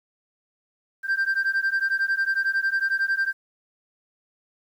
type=beating tone pair; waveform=sine; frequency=1571 / 1582 Hz; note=G6 / G6; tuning=+3 / +15 cents; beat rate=11 Hz; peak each=-22 / -22 dBFS; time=1.03-3.33 s; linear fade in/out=50 ms; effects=tanh soft clip ceiling -18 dBFS + 9-bit